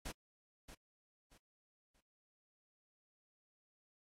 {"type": "noise with echo", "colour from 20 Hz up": "pink", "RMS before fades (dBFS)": -44, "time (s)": [0.05, 0.12], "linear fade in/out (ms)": 10, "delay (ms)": 630, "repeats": 3, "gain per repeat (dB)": -10, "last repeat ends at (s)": 2.01, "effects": ["low-pass 11000 Hz 12 dB/octave", "AAC 48 kbps"]}